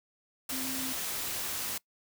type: tone in noise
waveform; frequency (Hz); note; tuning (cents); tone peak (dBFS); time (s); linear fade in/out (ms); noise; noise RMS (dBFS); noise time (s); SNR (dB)
sine; 261.6; C4; 0; -38; 0.52-0.93; 5; white; -35; 0.49-1.78; -6
effects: noise-tail reverb RT60 0.1 s tail -22 dB re dry